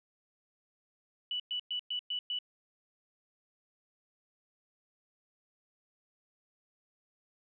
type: tone bursts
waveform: sine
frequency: 2960 Hz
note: F#7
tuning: in tune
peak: -32 dBFS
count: 6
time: 1.31-2.388 s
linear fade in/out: 2 ms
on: 88 ms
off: 110 ms
effects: none